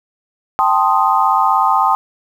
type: chord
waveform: sine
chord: A half-diminished seventh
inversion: third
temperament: equal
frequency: 784 / 880 / 1046.5 / 1244.5 Hz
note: G5 / A5 / C6 / Eb6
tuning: 0 / 0 / 0 / 0 cents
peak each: -16 dBFS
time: 0.59-1.95 s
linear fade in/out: 0 ms
effects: 7-bit